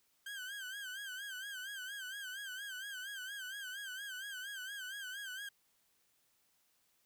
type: tone with vibrato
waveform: 30% pulse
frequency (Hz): 1568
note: G6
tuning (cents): 0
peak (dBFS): -40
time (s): 0.26-5.49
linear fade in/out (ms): 5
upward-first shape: sine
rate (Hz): 4.3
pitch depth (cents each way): 100
effects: white hiss -75 dBFS RMS until 7.05 s